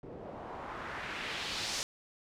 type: noise with low-pass filter sweep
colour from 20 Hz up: white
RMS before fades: -40 dBFS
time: 0.03-1.83 s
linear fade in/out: 0 ms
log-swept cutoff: 420 to 6200 Hz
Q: 1.5
effects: none

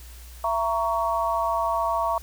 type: chord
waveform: sine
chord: A# diminished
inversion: second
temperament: just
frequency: 671.3 / 932.3 / 1118.8 Hz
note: E5 / A#5 / C#6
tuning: +31 / 0 / +16 cents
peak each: -26 dBFS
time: 0.44-2.18 s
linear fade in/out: 2 ms
effects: added 60 Hz sine -41 dBFS peak until 2.22 s + white hiss -49 dBFS RMS until 2.22 s

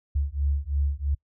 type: beating tone pair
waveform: sine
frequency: 69.5 / 72.5 Hz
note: C#2 / D2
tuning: +5 / -22 cents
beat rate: 3 Hz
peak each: -26 dBFS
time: 0.15-1.15 s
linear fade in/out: 10 ms
effects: noise-tail reverb RT60 0.1 s tail -26 dB re dry

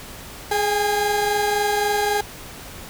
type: tone pair together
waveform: 30% pulse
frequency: 417.1 / 810.5 Hz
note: G#4 / G#5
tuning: +7 / -42 cents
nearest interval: octave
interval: 1151 cents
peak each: -19 dBFS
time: 0.51-2.21 s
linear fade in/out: 5 ms
effects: pink hiss -38 dBFS RMS until 2.89 s

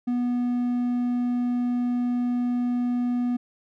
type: tone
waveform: triangle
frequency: 244.4 Hz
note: B3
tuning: 18 cents flat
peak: -20 dBFS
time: 0.07-3.37 s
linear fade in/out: 10 ms
effects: none

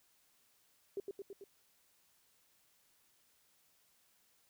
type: tone with echo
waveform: sine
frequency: 395.9 Hz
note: G4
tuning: 17 cents sharp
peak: -36 dBFS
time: 0.97-1 s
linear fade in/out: 2 ms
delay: 110 ms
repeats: 4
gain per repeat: -3 dB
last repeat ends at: 1.44 s
effects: white hiss -72 dBFS RMS until 4.49 s

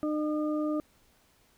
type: harmonic tone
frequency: 303.3 Hz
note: D#4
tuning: 44 cents flat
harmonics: 1 / 2 / 4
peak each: -28 / -34 / -40 dBFS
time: 0.03-0.8 s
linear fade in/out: 0 ms
effects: pink hiss -65 dBFS RMS until 1.57 s

